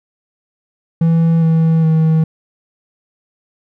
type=tone with pitch steps; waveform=triangle; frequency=165 / 162.26 / 159.56 Hz; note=E3 / E3 / D#3; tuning=+2 / -27 / +44 cents; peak=-7 dBFS; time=1.01-2.24 s; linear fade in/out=5 ms; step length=410 ms; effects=none